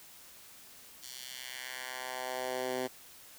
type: tone with high-pass filter sweep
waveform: 10% pulse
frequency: 127.9 Hz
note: C3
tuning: 39 cents flat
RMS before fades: -39 dBFS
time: 1.02-2.88 s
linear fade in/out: 20 ms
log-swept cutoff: 4800 to 290 Hz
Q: 1.2
effects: white hiss -54 dBFS RMS until 3.38 s